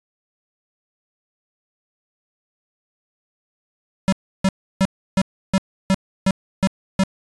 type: tone bursts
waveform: square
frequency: 191.8 Hz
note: G3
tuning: 37 cents flat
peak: -14 dBFS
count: 9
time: 4.08-7.036 s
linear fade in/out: 0 ms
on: 44 ms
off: 320 ms
effects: resampled to 22050 Hz